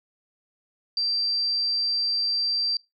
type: tone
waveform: sine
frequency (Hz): 4699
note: D8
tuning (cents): 0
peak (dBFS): -22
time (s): 0.97-2.77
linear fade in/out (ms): 2
effects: noise-tail reverb RT60 0.2 s tail -22 dB re dry